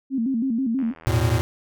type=tone with vibrato; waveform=sine; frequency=246.9 Hz; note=B3; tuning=in tune; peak=-20 dBFS; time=0.1-0.94 s; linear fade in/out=50 ms; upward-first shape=square; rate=6.2 Hz; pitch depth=140 cents each way
type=click train; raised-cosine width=0.5 ms; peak=-29 dBFS; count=43; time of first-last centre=0.79-1.306 s; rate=81.4 Hz
type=chord; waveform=square; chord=E suspended fourth; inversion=none; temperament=equal with one note detuned; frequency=82.41 / 110 / 121 Hz; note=E2 / A2 / B2; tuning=0 / 0 / -35 cents; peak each=-25 / -22 / -23 dBFS; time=1.07-1.41 s; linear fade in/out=0 ms
effects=none